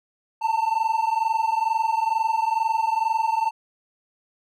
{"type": "tone pair together", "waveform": "triangle", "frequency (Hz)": [883, 905.2], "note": ["A5", "A5"], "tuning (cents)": [6, 49], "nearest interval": "unison", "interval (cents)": 43, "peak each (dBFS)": -21, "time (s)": [0.41, 3.51], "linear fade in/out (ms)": 20, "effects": []}